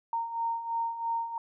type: beating tone pair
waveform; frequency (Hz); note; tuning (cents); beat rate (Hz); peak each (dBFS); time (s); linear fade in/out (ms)
sine; 920 / 923; A#5 / A#5; -23 / -17; 3; -36 / -30; 0.13-1.38; 2
effects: none